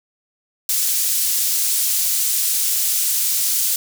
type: high-pass noise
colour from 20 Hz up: pink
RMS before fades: -19 dBFS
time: 0.69-3.76 s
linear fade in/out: 2 ms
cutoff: 6900 Hz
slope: 12 dB/octave
effects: none